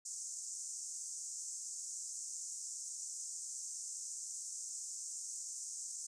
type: band-pass noise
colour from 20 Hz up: white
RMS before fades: -45 dBFS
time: 0.05-6.07 s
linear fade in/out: 10 ms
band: 6100 to 8200 Hz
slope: 48 dB/octave
effects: resampled to 22050 Hz